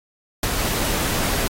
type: noise with ADSR envelope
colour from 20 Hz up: pink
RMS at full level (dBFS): -19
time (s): 0.43-1.48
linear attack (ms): 3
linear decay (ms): 29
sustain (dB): -4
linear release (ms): 6
effects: AAC 48 kbps